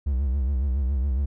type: tone with vibrato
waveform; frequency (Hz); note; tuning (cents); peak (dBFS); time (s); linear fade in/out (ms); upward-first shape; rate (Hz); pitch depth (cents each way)
triangle; 66.9; C2; +39; -19; 0.06-1.26; 10; sine; 7.2; 130
effects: none